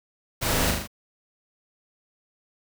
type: noise with echo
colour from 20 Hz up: pink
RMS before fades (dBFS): -26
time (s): 0.41-0.72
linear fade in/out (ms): 20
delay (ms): 39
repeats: 4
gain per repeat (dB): -3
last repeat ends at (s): 0.876
effects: none